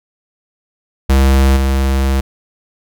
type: tone with level steps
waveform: square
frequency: 67.1 Hz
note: C2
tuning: 44 cents sharp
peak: -8 / -12 dBFS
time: 1.09-2.21 s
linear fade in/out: 10 ms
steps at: 1.56 s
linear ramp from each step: 10 ms
effects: none